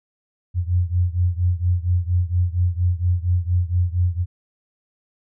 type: beating tone pair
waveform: sine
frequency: 87.31 / 91.61 Hz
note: F2 / F#2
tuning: 0 / -17 cents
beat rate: 4.3 Hz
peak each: -19 / -21 dBFS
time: 0.54-4.26 s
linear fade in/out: 50 ms
effects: none